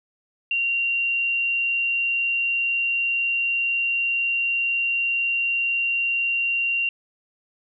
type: tone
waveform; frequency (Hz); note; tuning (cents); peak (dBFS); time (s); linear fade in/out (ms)
sine; 2762; F7; -20; -20; 0.51-6.89; 2
effects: none